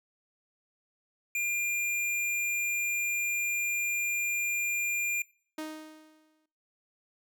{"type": "tone", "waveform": "square", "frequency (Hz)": 2400, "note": "D7", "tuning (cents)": 37, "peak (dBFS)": -29, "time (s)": [1.35, 5.22], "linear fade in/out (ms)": 2}
{"type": "tone with exponential decay", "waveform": "sawtooth", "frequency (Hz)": 311.1, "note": "D#4", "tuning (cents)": 0, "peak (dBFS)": -30, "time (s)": [5.58, 6.46], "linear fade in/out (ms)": 5, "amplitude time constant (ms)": 190}
{"effects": ["noise-tail reverb RT60 0.5 s tail -22 dB re dry"]}